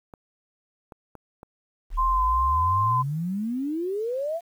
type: clicks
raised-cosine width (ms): 1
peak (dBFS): -28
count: 4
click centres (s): 0.138 / 0.922 / 1.153 / 1.431
type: exponential sweep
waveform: sine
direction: up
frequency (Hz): 34.64 to 700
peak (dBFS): -25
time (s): 1.9-4.41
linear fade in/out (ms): 50
type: tone with vibrato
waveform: sine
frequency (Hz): 1036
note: C6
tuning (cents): -17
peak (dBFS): -20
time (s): 1.97-3.03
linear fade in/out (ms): 20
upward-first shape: triangle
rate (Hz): 2.7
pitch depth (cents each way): 29
effects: 9-bit